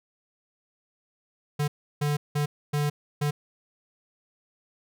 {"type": "tone bursts at uneven times", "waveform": "square", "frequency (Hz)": 146.83, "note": "D3", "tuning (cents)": 0, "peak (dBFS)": -24, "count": 5, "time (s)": [[1.59, 1.68], [2.01, 2.17], [2.35, 2.46], [2.73, 2.9], [3.21, 3.31]], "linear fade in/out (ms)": 10, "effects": []}